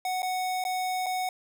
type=tone with dropouts; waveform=square; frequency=740 Hz; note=F#5; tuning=in tune; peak=-28 dBFS; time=0.05-1.29 s; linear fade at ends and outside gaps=2 ms; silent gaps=0.221-0.229 / 0.64-0.65 / 1.061-1.065 s; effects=none